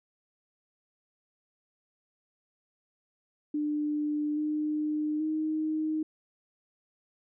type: tone with pitch steps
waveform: sine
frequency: 298.3 / 303.2 / 311.5 Hz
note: D4 / D#4 / D#4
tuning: +27 / -45 / +2 cents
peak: -27 dBFS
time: 3.54-6.03 s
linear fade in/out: 5 ms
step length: 830 ms
effects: none